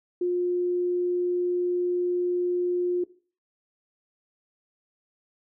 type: tone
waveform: sine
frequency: 355.7 Hz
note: F4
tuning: 32 cents sharp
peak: -22 dBFS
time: 0.21-3.04 s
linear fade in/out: 5 ms
effects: noise-tail reverb RT60 0.4 s tail -18 dB re dry